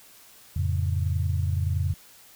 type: chord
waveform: sine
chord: F augmented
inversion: none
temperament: equal with one note detuned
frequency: 87.31 / 108.86 / 138.59 Hz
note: F2 / A2 / C#3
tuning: 0 / -18 / 0 cents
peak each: -24 / -30 / -30 dBFS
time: 0.56-1.94 s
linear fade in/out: 5 ms
effects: white hiss -52 dBFS RMS until 2.35 s